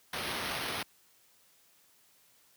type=noise with sample-and-hold; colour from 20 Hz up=white; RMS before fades=-36 dBFS; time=0.13-0.83 s; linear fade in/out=5 ms; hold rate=7350 Hz; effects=white hiss -65 dBFS RMS until 2.56 s + high-pass 60 Hz 12 dB/octave